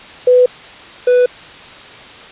sine / triangle tone pair in turn, 498.6 / 494.9 Hz, B4 / B4, +16 / +4 cents, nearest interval unison, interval 12 cents, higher first, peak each -5 / -5 dBFS, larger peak neither, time 0.27-0.46 / 1.07-1.26 s, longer neither, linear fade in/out 5 ms, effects white hiss -35 dBFS RMS until 2.31 s + resampled to 8000 Hz

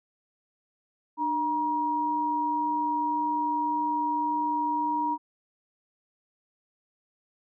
sine tone pair together, 299.7 / 951.5 Hz, D4 / A#5, +35 / +35 cents, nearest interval octave + minor sixth, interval 2000 cents, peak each -32 / -25 dBFS, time 1.17-5.18 s, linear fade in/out 50 ms, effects none

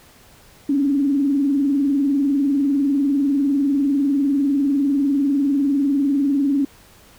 sine tone with vibrato, 280 Hz, C#4, 18 cents sharp, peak -15 dBFS, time 0.69-6.65 s, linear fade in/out 5 ms, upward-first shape triangle, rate 20 Hz, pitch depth 120 cents each way, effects pink hiss -49 dBFS RMS until 7.18 s

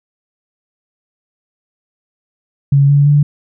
sine tone with pitch steps, 140 / 142.86 / 145.78 Hz, C#3 / D3 / D3, +18 / -47 / -12 cents, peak -6 dBFS, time 2.72-3.23 s, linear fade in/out 5 ms, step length 170 ms, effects none

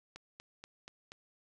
click train, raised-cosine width 0.2 ms, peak -30 dBFS, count 5, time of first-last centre 0.16-1.119 s, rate 4.17 Hz, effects none

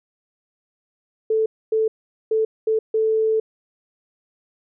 sine tone bursts at uneven times, 440 Hz, A4, in tune, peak -16 dBFS, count 5, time 1.3-1.46 / 1.72-1.88 / 2.31-2.45 / 2.67-2.79 / 2.94-3.4 s, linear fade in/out 5 ms, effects none

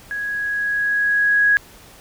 sine tone with level ramp, 1661.2 Hz, G#6, in tune, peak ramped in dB -23 to -11 dBFS, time 0.11-1.57 s, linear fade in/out 0 ms, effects pink hiss -45 dBFS RMS until 2 s

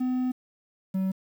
triangle tone pair in turn, 253.7 / 190.06 Hz, B3 / F#3, +47 / +47 cents, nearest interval perfect fourth, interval 500 cents, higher first, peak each -22 dBFS, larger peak neither, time 0-0.32 / 0.94-1.12 s, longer first, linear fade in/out 10 ms, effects 9-bit

